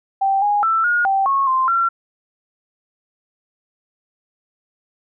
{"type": "tone with pitch steps", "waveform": "sine", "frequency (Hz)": [781, 824, 1330, 1434, 779, 1095, 1045, 1363], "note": ["G5", "G#5", "E6", "F6", "G5", "C#6", "C6", "F6"], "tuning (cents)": [-7, -14, 15, 45, -11, -22, -2, -43], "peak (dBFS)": -14, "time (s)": [0.21, 1.89], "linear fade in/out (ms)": 10, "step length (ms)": 210, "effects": []}